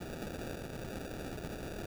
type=noise with sample-and-hold; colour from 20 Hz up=white; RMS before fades=-42 dBFS; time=0-1.86 s; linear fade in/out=10 ms; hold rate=1050 Hz; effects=none